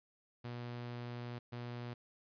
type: tone bursts at uneven times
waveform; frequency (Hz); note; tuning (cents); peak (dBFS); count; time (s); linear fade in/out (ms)
sawtooth; 120.8; B2; -38; -38; 2; 0.44-1.39 / 1.52-1.94; 10
effects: resampled to 11025 Hz + 13-bit